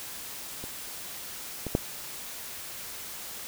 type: clicks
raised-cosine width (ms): 2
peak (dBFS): -25 / -19 / -9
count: 3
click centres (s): 0.64 / 1.667 / 1.751
effects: white hiss -40 dBFS RMS until 3.47 s